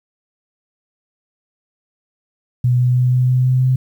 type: tone with pitch steps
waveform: sine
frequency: 123.7 / 124.56 / 125.43 / 126.3 / 127.18 / 128.06 / 128.95 Hz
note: B2 / B2 / B2 / B2 / C3 / C3 / C3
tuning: +3 / +15 / +27 / +39 / -49 / -37 / -25 cents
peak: -11 dBFS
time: 2.64-3.76 s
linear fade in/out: 5 ms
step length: 160 ms
effects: 8-bit